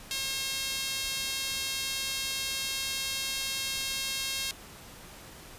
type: tone with high-pass filter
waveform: sawtooth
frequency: 538 Hz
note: C5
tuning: 48 cents sharp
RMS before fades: -33 dBFS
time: 0.11-4.51 s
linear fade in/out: 0 ms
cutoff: 3400 Hz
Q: 1.3
effects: pink hiss -48 dBFS RMS until 5.58 s + resampled to 32000 Hz